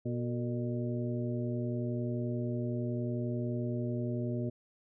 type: harmonic tone with a mistuned harmonic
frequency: 120.8 Hz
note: B2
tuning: 38 cents flat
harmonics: 1 / 2 / 3 / 4 / 5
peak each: -34 / -36 / -39 / -46 / -43 dBFS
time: 0.05-4.5 s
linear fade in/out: 10 ms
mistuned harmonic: 4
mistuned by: -110 cents
effects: none